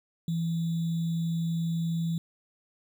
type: tone with sample-and-hold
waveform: sine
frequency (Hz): 166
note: E3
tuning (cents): +12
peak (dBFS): -26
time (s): 0.28-2.18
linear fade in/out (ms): 2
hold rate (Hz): 3675
effects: none